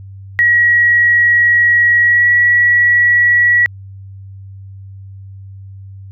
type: tone with pitch glide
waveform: sine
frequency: 1911 to 1931 Hz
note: A#6 to B6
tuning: +43 to -39 cents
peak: -7 dBFS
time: 0.39-3.66 s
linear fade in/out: 0 ms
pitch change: +18 cents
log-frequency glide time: 2.04-2.27 s
effects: added 97 Hz sine -30 dBFS peak until 6.11 s